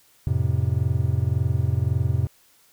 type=chord; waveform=triangle; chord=F major; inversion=none; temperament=just; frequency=87.31 / 109.13 / 130.96 Hz; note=F2 / A2 / C3; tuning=0 / -14 / +2 cents; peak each=-22 dBFS; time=0.27-2.27 s; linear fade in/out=0 ms; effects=white hiss -58 dBFS RMS until 2.72 s

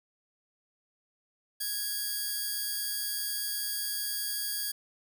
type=tone pair together; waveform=5% pulse; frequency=1661.2 / 4693 Hz; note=G#6 / D8; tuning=0 / -2 cents; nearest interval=octave + tritone; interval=1798 cents; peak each=-25 / -26 dBFS; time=1.6-4.72 s; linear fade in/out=10 ms; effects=10-bit

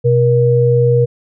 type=tone pair together; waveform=sine; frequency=126 / 475.4 Hz; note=B2 / A#4; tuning=+35 / +34 cents; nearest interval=octave + major seventh; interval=2299 cents; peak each=-11 dBFS; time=0.04-1.06 s; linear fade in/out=20 ms; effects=none

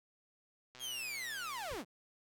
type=click train; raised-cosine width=0.2 ms; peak=-36 dBFS; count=135; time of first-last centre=0.75-1.813 s; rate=126 Hz
type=linear sweep; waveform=sawtooth; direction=down; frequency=3322 to 138.59 Hz; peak=-36 dBFS; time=0.79-1.85 s; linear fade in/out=50 ms
type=noise with exponential decay; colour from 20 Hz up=brown; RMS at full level=-41 dBFS; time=1.71-1.83 s; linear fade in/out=5 ms; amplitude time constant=25 ms
effects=none

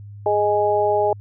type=harmonic tone; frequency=207.7 Hz; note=G#3; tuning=in tune; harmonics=2 / 3 / 4; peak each=-20 / -20 / -20 dBFS; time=0.26-1.13 s; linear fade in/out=2 ms; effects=added 102 Hz sine -35 dBFS peak until 1.2 s

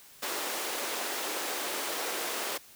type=high-pass noise; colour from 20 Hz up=pink; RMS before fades=-34 dBFS; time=0.22-2.58 s; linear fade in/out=10 ms; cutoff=340 Hz; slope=24 dB/octave; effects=white hiss -54 dBFS RMS until 2.75 s

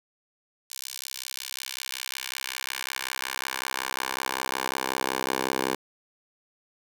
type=tone with high-pass filter sweep; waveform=10% pulse; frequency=65.41 Hz; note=C2; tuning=in tune; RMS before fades=-32 dBFS; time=0.7-5.75 s; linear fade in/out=5 ms; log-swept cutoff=5200 to 430 Hz; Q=0.96; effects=8-bit

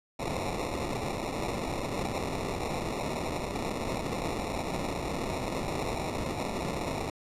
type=noise with sample-and-hold; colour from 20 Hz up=white; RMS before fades=-33 dBFS; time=0.19-7.1 s; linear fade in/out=5 ms; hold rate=1575 Hz; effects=low-pass 10000 Hz 12 dB/octave

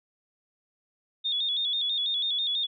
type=tone with vibrato; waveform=sine; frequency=3520 Hz; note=A7; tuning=in tune; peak=-25 dBFS; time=1.24-2.67 s; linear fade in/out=20 ms; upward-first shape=square; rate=6.1 Hz; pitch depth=64 cents each way; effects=none

